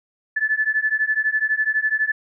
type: beating tone pair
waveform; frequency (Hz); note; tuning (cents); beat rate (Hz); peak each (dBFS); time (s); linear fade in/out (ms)
sine; 1732 / 1744; A6 / A6; -28 / -16; 12; -21; 0.36-2.12; 10
effects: none